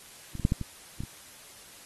clicks, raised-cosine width 5 ms, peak -25 / -23 / -9 / -12 / -20 / -22 / -25 dBFS, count 7, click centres 0.353 / 0.397 / 0.451 / 0.521 / 0.613 / 1.005 / 1.036 s, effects white hiss -50 dBFS RMS until 1.85 s + AAC 32 kbps

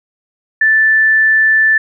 sine tone, 1760 Hz, A6, in tune, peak -7 dBFS, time 0.61-1.78 s, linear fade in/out 5 ms, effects none

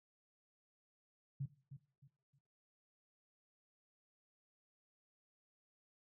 sine tone with echo, 138.59 Hz, C#3, in tune, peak -37 dBFS, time 1.4-1.46 s, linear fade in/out 10 ms, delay 310 ms, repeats 3, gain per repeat -11 dB, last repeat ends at 2.39 s, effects noise-tail reverb RT60 0.4 s tail -17 dB re dry

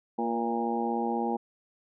harmonic tone with a mistuned harmonic, 116.3 Hz, A#2, 4 cents flat, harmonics 2 / 3 / 4 / 5 / 6 / 7 / 8, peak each -31 / -34 / -35 / -43 / -40 / -31 / -40 dBFS, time 0.18-1.37 s, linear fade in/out 10 ms, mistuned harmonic 4, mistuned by +29 cents, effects none

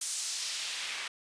white noise with band-pass filter sweep, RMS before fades -36 dBFS, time 0.01-1.08 s, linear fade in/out 5 ms, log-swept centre 8200 to 2000 Hz, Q 1.1, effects resampled to 22050 Hz

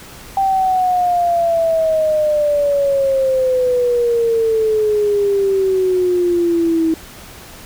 sine exponential sweep, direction down, 784 to 321 Hz, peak -12 dBFS, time 0.37-6.94 s, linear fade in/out 2 ms, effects pink hiss -37 dBFS RMS until 7.65 s

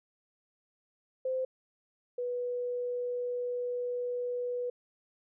sine tone pair in turn, 518 / 490.5 Hz, C5 / B4, -17 / -12 cents, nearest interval minor second, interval 95 cents, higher first, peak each -29 / -31 dBFS, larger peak first, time 1.25-1.45 / 2.18-4.7 s, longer second, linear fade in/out 5 ms, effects none

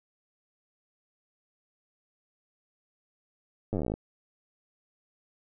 slowing click train, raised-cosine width 2 ms, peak -18 dBFS, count 16, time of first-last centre 3.73-3.939 s, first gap 9 ms, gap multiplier 1.06, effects none

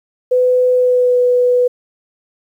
sine tone with pitch glide, 502 to 494.2 Hz, B4 to B4, +28 to +1 cents, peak -9 dBFS, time 0.31-1.68 s, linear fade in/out 10 ms, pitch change -27 cents, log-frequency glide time 0.72-1.19 s, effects 8-bit

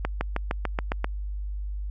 accelerating click train, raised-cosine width 0.5 ms, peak -11 dBFS, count 8, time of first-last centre 0.05-1.044 s, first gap 160 ms, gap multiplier 0.96, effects added 50 Hz sine -29 dBFS peak until 1.9 s

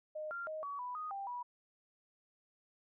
sine tone with pitch steps, 615 / 1388 / 625 / 1132 / 989 / 1243 / 790 / 975 Hz, D#5 / F6 / D#5 / C#6 / B5 / D#6 / G5 / B5, -20 / -11 / +8 / +36 / +2 / -2 / +13 / -23 cents, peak -39 dBFS, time 0.15-1.43 s, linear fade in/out 10 ms, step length 160 ms, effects none

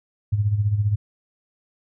sine tone with tremolo, 103.83 Hz, G#2, in tune, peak -15 dBFS, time 0.32-0.96 s, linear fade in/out 10 ms, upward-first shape sine, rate 15 Hz, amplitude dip 65%, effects none

